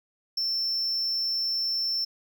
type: tone with ADSR envelope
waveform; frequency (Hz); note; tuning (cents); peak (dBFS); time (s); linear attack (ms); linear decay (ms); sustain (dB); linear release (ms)
triangle; 5370; E8; +31; -22; 0.37-2.05; 8; 10; -2; 9
effects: none